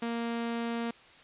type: tone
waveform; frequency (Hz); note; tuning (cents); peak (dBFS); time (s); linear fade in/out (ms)
sawtooth; 233.1; A#3; 0; -27; 0.02-0.91; 5
effects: white hiss -55 dBFS RMS until 1.23 s + resampled to 8000 Hz